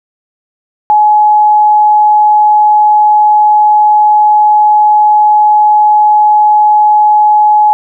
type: tone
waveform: sine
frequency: 845 Hz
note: G#5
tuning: 30 cents sharp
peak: -3 dBFS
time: 0.9-7.73 s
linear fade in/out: 0 ms
effects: none